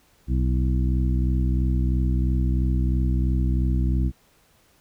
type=harmonic tone with a mistuned harmonic; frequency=63 Hz; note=B1; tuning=35 cents sharp; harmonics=1 / 2 / 3 / 4 / 5; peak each=-20 / -26 / -30 / -32 / -34 dBFS; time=0.27-4.12 s; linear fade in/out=50 ms; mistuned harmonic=5; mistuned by=+53 cents; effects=pink hiss -60 dBFS RMS until 4.8 s